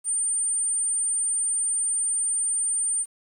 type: tone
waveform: sine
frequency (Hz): 8990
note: C#9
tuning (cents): +23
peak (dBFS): -22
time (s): 0.04-3.06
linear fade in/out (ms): 50
effects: 9-bit